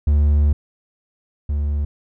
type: tone pair in turn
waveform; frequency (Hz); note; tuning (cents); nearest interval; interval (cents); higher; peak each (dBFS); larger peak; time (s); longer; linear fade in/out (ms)
triangle; 73.42 / 72.91; D2 / D2; 0 / -12; unison; 12; first; -10 / -16; first; 0.07-0.53 / 1.49-1.85; first; 5
effects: none